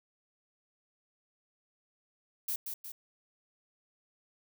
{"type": "noise with echo", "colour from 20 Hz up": "violet", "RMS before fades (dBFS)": -34, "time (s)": [2.48, 2.56], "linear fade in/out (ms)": 5, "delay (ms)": 180, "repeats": 2, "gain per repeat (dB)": -5, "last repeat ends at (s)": 2.92, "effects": []}